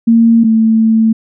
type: tone pair in turn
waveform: sine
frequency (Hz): 229.5 / 222.7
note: A#3 / A3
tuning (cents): -27 / +21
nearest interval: minor second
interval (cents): 52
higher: first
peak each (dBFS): -4 / -6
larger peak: first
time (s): 0.07-0.44 / 0.44-1.13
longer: second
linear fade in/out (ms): 10
effects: none